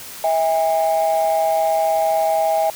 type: tone pair together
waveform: sine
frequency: 647 / 810.9 Hz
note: E5 / G#5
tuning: -32 / -42 cents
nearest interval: major third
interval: 390 cents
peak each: -16 / -17 dBFS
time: 0.24-2.7 s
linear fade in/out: 2 ms
effects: tanh soft clip ceiling -10 dBFS + white hiss -35 dBFS RMS until 2.75 s